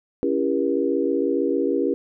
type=chord; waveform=sine; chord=C# diminished seventh; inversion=none; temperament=just; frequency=277.2 / 332.6 / 399.1 / 479 Hz; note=C#4 / E4 / G4 / Bb4; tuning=0 / +16 / +31 / +47 cents; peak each=-24 / -25 / -24 / -25 dBFS; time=0.23-1.94 s; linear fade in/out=0 ms; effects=none